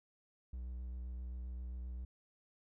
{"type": "tone with vibrato", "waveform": "triangle", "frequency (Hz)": 61.74, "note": "B1", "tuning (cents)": 0, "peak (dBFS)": -39, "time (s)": [0.53, 2.05], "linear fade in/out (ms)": 5, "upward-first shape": "square", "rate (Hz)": 7.6, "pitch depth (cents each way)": 18, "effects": []}